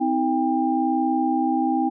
sine tone cluster, 257.8 / 318.8 / 797 Hz, C4 / D#4 / G5, -26 / +42 / +28 cents, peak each -23 dBFS, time 0-1.9 s, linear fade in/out 20 ms, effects none

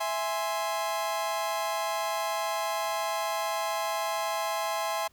40% pulse chord, E augmented, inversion none, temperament equal, 659.3 / 830.6 / 1046.5 Hz, E5 / G#5 / B#5, 0 / 0 / 0 cents, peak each -32 dBFS, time 0-5.08 s, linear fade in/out 10 ms, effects pink hiss -65 dBFS RMS until 5.12 s

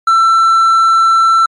triangle tone, 1339 Hz, E6, 27 cents sharp, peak -4 dBFS, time 0.07-1.46 s, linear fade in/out 5 ms, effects MP3 48 kbps

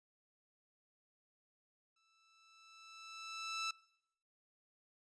15% pulse tone with exponential growth, 1320 Hz, E6, 2 cents sharp, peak -30 dBFS, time 1.96-3.71 s, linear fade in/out 5 ms, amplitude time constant 380 ms, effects noise-tail reverb RT60 0.8 s tail -23 dB re dry + resampled to 22050 Hz

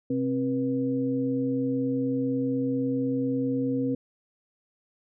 sine tone cluster, 129 / 265.1 / 483.2 Hz, C3 / C4 / B4, -24 / +23 / -38 cents, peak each -34 / -25 / -31 dBFS, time 0.1-3.95 s, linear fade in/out 5 ms, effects none

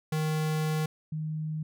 square / sine tone pair in turn, 155.56 / 155.56 Hz, D#3 / D#3, 0 / 0 cents, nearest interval unison, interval 0 cents, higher neither, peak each -27 / -30 dBFS, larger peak first, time 0.12-0.86 / 1.12-1.63 s, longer first, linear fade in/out 5 ms, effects none

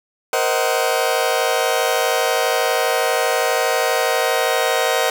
sawtooth chord, C half-diminished seventh, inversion third, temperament just, 470.9 / 523.3 / 627.9 / 753.5 Hz, Bb4 / C5 / Eb5 / Gb5, +18 / 0 / +16 / +31 cents, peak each -18 dBFS, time 0.33-5.1 s, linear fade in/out 2 ms, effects none

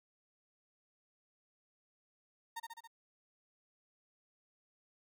35% pulse tone with echo, 920 Hz, A#5, 23 cents flat, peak -38 dBFS, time 2.56-2.6 s, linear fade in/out 10 ms, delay 69 ms, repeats 4, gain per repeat -3 dB, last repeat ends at 2.876 s, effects none

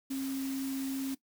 sine tone in noise, 268.9 Hz, C4, 47 cents sharp, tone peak -32 dBFS, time 0.1-1.15 s, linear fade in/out 10 ms, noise white, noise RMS -45 dBFS, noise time 0.1-1.15 s, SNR +10 dB, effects noise-tail reverb RT60 0.1 s tail -17 dB re dry

